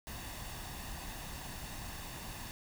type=noise with comb filter; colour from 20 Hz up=pink; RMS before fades=-44 dBFS; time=0.07-2.51 s; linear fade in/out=0 ms; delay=1.1 ms; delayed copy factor=+0.5; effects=none